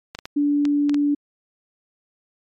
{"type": "clicks", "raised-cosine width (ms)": 0.2, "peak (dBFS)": -14, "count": 6, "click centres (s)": [0.15, 0.189, 0.255, 0.653, 0.895, 0.944]}
{"type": "tone", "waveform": "sine", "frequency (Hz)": 289.6, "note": "D4", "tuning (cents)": -24, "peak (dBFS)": -16, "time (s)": [0.36, 1.15], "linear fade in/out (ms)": 10}
{"effects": ["MP3 96 kbps"]}